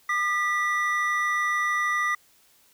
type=tone pair together; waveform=triangle; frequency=1211 / 1959 Hz; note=D#6 / B6; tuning=-47 / -15 cents; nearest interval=minor sixth; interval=832 cents; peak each=-24 / -23 dBFS; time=0.09-2.15 s; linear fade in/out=5 ms; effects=white hiss -60 dBFS RMS until 2.73 s